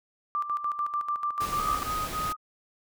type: tone with tremolo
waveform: sine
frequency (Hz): 1180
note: D6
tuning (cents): +8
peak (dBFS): -25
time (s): 0.35-1.83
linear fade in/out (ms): 0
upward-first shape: square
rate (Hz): 6.8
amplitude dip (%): 65
type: noise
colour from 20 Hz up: pink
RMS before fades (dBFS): -36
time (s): 1.4-2.33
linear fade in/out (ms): 10
type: tone bursts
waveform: sine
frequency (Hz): 1249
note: D#6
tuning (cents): +6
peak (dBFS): -28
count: 3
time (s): 1.56-2.366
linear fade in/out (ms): 50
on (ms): 250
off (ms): 28
effects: none